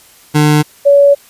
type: tone pair in turn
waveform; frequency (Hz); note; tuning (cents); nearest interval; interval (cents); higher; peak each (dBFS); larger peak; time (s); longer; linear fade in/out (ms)
25% pulse / sine; 150.3 / 566; D3 / C#5; +40 / +36; octave + major seventh; 2296; second; -3; neither; 0.34-0.63 / 0.85-1.15; second; 20
effects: white hiss -43 dBFS RMS until 1.29 s + resampled to 32000 Hz